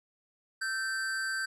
square tone with amplitude modulation, 1557 Hz, G6, 12 cents flat, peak -29 dBFS, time 0.61-1.46 s, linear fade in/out 10 ms, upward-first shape sine, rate 229 Hz, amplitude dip 55%, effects resampled to 24000 Hz

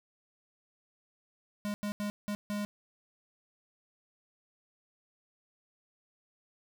square tone bursts at uneven times, 206.3 Hz, G#3, 11 cents flat, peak -33 dBFS, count 5, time 1.65-1.74 / 1.83-1.92 / 2-2.1 / 2.28-2.35 / 2.5-2.65 s, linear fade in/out 0 ms, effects none

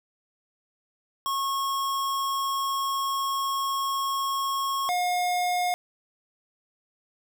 square tone pair in turn, 1092 / 716.7 Hz, C#6 / F5, -26 / +45 cents, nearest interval perfect fifth, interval 729 cents, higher first, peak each -26 / -24 dBFS, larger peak second, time 1.26-4.89 / 4.89-5.74 s, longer first, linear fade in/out 0 ms, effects none

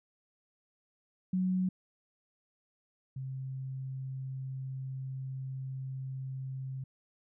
sine tone pair in turn, 185 / 132.37 Hz, F#3 / C3, 0 / +20 cents, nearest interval tritone, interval 580 cents, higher first, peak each -27 / -36 dBFS, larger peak first, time 1.33-1.69 / 3.16-6.84 s, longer second, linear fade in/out 5 ms, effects none

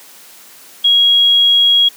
sine tone, 3300 Hz, G#7, 12 cents flat, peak -7 dBFS, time 0.84-1.89 s, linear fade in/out 10 ms, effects white hiss -40 dBFS RMS until 1.96 s + high-pass 200 Hz 12 dB/octave

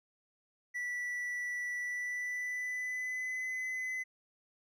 triangle tone with pitch glide, 1960 to 2024 Hz, B6 to B6, -14 to +42 cents, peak -33 dBFS, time 0.74-4.04 s, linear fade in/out 20 ms, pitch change +56 cents, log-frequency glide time 1.78-3.47 s, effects none

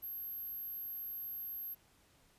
sine tone, 12544 Hz, G9, in tune, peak -40 dBFS, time 0.02-1.75 s, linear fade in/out 20 ms, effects pink hiss -68 dBFS RMS until 2.38 s + resampled to 32000 Hz

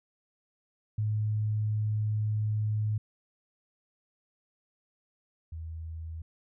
sine tone pair in turn, 107 / 81.07 Hz, A2 / E2, -48 / -28 cents, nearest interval perfect fourth, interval 480 cents, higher first, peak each -26 / -36 dBFS, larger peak first, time 0.98-2.98 / 5.52-6.22 s, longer first, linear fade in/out 5 ms, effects none

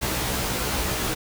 pink noise with comb filter, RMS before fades -26 dBFS, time 0.01-1.15 s, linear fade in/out 20 ms, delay 16 ms, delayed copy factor +0.9, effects none

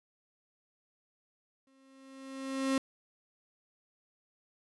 35% pulse tone with exponential growth, 267.8 Hz, C4, 40 cents sharp, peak -24 dBFS, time 1.67-2.78 s, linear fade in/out 2 ms, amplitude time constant 240 ms, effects resampled to 24000 Hz

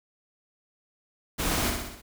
pink noise with echo, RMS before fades -28 dBFS, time 1.38-1.71 s, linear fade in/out 20 ms, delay 62 ms, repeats 5, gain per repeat -4 dB, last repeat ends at 2.02 s, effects none

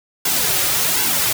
white noise with flanger, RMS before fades -18 dBFS, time 0.25-1.33 s, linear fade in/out 5 ms, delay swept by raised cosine 1.6 to 4.6 ms, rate 1.3 Hz, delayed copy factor -0.8, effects none

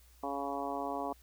harmonic tone, 140.1 Hz, C#3, 19 cents sharp, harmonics 2 / 3 / 4 / 5 / 6 / 7 / 8, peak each -41 / -43 / -43 / -39 / -42 / -42 / -44 dBFS, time 0.23-1.13 s, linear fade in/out 5 ms, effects added 60 Hz sine -59 dBFS peak until 1.22 s + white hiss -65 dBFS RMS until 1.22 s

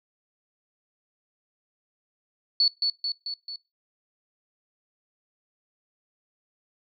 sine tone with echo, 4437 Hz, C#8, 1 cent sharp, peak -17 dBFS, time 2.6-2.68 s, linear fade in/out 2 ms, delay 220 ms, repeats 4, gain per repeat -4 dB, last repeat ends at 3.56 s, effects noise-tail reverb RT60 0.3 s tail -26 dB re dry

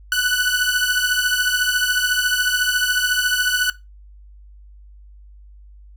sawtooth beating tone pair, 1480 / 1494 Hz, F#6 / F#6, 0 / +16 cents, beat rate 14 Hz, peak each -16 dBFS, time 0.12-3.7 s, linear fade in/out 2 ms, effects noise-tail reverb RT60 0.2 s tail -17 dB re dry + added 50 Hz sine -41 dBFS peak until 5.96 s

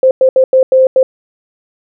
sine tone bursts at uneven times, 522 Hz, C5, 4 cents flat, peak -4 dBFS, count 6, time 0.03-0.11 / 0.21-0.29 / 0.36-0.44 / 0.53-0.63 / 0.72-0.87 / 0.96-1.03 s, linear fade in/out 2 ms, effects none

